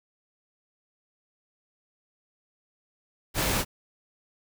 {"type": "noise", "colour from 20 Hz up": "pink", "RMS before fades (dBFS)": -26, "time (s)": [3.34, 3.65], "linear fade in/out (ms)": 50, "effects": []}